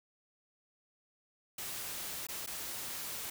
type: noise with dropouts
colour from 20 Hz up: white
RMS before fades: -41 dBFS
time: 1.58-3.3 s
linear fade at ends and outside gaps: 5 ms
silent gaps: 2.269-2.286 / 2.463-2.472 s
effects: none